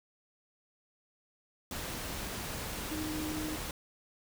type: tone in noise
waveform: sine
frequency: 309.2 Hz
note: D#4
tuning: 11 cents flat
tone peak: -36 dBFS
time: 2.91-3.56 s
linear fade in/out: 2 ms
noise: pink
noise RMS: -39 dBFS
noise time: 1.71-3.71 s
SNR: 0 dB
effects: none